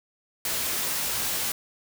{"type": "noise with comb filter", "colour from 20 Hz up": "white", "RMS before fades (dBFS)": -28, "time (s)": [0.45, 1.52], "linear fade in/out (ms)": 2, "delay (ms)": 17, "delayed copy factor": 0.55, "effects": []}